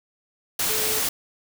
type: tone in noise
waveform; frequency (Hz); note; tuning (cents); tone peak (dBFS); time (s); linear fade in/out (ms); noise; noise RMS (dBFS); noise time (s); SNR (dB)
sine; 435.7; A4; -17; -31; 0.69-1; 5; white; -24; 0.59-1.09; -10
effects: none